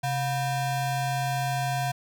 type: ring-modulated tone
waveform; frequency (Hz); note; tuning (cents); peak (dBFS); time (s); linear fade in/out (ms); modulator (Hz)
square; 422.7; G#4; +31; -23; 0.03-1.92; 10; 290
effects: none